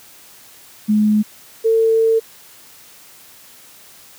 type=tone pair in turn; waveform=sine; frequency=212.1 / 449.4 Hz; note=G#3 / A4; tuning=+37 / +37 cents; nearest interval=octave + minor second; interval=1300 cents; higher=second; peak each=-11 dBFS; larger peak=neither; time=0.88-1.23 / 1.64-2.2 s; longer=second; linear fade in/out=20 ms; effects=white hiss -44 dBFS RMS until 4.18 s + high-pass 60 Hz 12 dB/octave